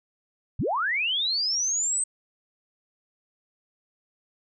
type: linear sweep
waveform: sine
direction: up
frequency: 55.9 to 8320 Hz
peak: -23 dBFS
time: 0.59-2.04 s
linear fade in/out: 5 ms
effects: none